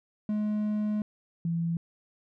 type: tone pair in turn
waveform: triangle / sine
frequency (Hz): 211.2 / 167.63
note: G#3 / E3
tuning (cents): +29 / +29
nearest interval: major third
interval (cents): 400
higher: first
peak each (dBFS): -24 / -26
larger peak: first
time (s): 0.29-1.02 / 1.45-1.77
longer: first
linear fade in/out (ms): 2
effects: none